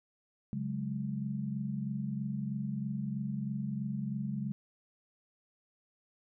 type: chord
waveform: sine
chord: C# suspended fourth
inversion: none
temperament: just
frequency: 138.59 / 184.79 / 207.9 Hz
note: C#3 / F#3 / G#3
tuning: 0 / -2 / +2 cents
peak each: -37 / -40 / -36 dBFS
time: 0.53-4.52 s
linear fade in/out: 0 ms
effects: none